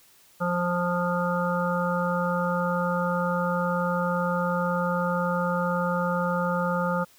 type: harmonic tone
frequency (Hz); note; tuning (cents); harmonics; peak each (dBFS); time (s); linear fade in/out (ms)
176.2; F3; +16; 1 / 3 / 5 / 7 / 8; -27 / -28 / -32 / -30 / -33; 0.4-7.05; 20
effects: white hiss -57 dBFS RMS until 7.18 s